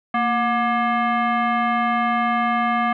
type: tone with frequency modulation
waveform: sine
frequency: 230 Hz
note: A#3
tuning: 23 cents flat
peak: -17 dBFS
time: 0.14-2.93 s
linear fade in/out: 5 ms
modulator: 954 Hz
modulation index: 1.6
effects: none